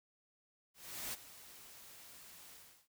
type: noise with ADSR envelope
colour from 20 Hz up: white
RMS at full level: -41 dBFS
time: 0.74-2.88 s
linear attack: 390 ms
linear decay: 25 ms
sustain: -15 dB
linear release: 340 ms
effects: noise-tail reverb RT60 0.1 s tail -23 dB re dry